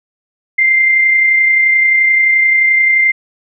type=tone with amplitude modulation; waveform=sine; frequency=2093 Hz; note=C7; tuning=in tune; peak=-6 dBFS; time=0.58-3.12 s; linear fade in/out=10 ms; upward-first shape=sine; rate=31.5 Hz; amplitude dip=30%; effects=none